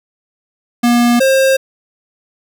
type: tone pair in turn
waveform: square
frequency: 239.4 / 533.1 Hz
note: A#3 / C5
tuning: +46 / +32 cents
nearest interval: octave + major second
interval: 1386 cents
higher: second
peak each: -9 dBFS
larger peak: neither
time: 0.83-1.2 / 1.2-1.57 s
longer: neither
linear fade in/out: 10 ms
effects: none